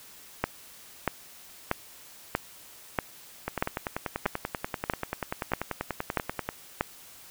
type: two click trains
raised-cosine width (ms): 0.5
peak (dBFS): -9 / -14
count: 11 / 32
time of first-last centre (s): 0.44-6.809 / 3.48-6.49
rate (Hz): 1.57 / 10.3
effects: white hiss -50 dBFS RMS until 7.3 s